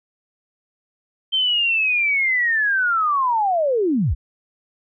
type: linear sweep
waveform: sine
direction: down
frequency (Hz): 3136 to 42.76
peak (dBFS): -16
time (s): 1.32-4.15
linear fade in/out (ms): 20
effects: none